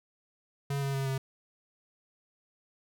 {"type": "tone with pitch steps", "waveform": "square", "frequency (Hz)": [140.1, 138.01, 135.95, 133.93], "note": ["C#3", "C#3", "C#3", "C3"], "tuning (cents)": [19, -7, -33, 41], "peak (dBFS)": -30, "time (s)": [0.7, 1.18], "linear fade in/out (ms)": 5, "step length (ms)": 120, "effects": []}